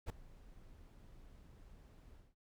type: noise with ADSR envelope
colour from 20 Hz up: brown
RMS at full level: -35 dBFS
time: 0.06-2.35 s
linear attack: 38 ms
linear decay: 5 ms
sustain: -23 dB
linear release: 200 ms
effects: none